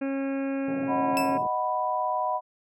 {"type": "harmonic tone", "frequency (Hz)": 272.6, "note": "C#4", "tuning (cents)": -29, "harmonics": [1, 2, 3, 4, 5, 6, 7, 8, 9, 10], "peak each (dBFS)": [-27, -33, -44, -49, -46, -44, -55, -51, -46, -54], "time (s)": [0.01, 1.38], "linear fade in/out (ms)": 10}
{"type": "band-pass noise", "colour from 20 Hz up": "pink", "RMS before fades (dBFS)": -39, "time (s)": [0.68, 1.47], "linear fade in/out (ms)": 2, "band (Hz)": [110, 820], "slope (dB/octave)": 96}
{"type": "chord", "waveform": "sine", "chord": "B major", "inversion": "first", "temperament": "equal", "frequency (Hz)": [622.3, 740, 987.8], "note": ["D#5", "F#5", "B5"], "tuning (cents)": [0, 0, 0], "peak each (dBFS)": [-31, -29, -27], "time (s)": [0.87, 2.41], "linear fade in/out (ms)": 50}
{"type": "tone with exponential decay", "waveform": "sawtooth", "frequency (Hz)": 2636, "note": "E7", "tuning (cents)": -1, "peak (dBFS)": -22, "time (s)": [1.17, 1.43], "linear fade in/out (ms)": 0, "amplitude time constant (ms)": 55}
{"effects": []}